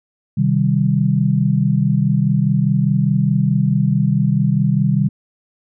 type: chord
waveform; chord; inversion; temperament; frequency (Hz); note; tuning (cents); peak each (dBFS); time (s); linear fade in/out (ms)
sine; C minor; none; equal; 130.81 / 155.56 / 196; C3 / Eb3 / G3; 0 / 0 / 0; -17; 0.37-5.09; 10
effects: none